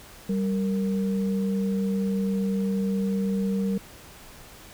sine tone pair together, 194.8 / 463 Hz, G3 / A#4, -11 / -12 cents, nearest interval octave + minor third, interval 1499 cents, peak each -23 / -32 dBFS, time 0.29-3.78 s, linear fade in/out 5 ms, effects pink hiss -47 dBFS RMS until 4.73 s

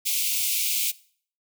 white high-pass noise, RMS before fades -25 dBFS, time 0.05-0.92 s, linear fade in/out 20 ms, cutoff 2200 Hz, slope 96 dB/octave, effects noise-tail reverb RT60 0.5 s tail -20 dB re dry

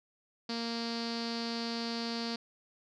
sawtooth tone with low-pass filter, 232.1 Hz, A#3, 7 cents flat, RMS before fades -36 dBFS, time 0.49-2.36 s, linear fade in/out 5 ms, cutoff 4600 Hz, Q 7.9, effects none

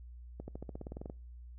accelerating click train, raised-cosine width 2 ms, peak -29 dBFS, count 13, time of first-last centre 0.4-1.099 s, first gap 80 ms, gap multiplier 0.94, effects noise-tail reverb RT60 0.4 s tail -25 dB re dry + added 60 Hz sine -47 dBFS peak until 1.58 s

